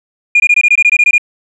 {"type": "tone bursts", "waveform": "sine", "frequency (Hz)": 2426, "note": "D#7", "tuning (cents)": -44, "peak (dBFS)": -3, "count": 12, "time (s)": [0.35, 1.181], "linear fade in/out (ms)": 5, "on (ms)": 50, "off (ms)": 21, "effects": ["tanh soft clip ceiling -1 dBFS"]}